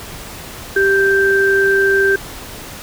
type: tone pair together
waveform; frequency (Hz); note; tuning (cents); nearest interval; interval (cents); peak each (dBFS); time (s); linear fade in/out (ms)
sine; 392 / 1568; G4 / G6; 0 / 0; 2 octaves; 2400; -13; 0.76-2.16; 5
effects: pink hiss -32 dBFS RMS until 2.82 s